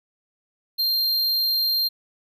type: tone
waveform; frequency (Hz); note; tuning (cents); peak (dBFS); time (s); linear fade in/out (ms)
square; 4186; C8; 0; -20; 0.78-1.89; 20
effects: none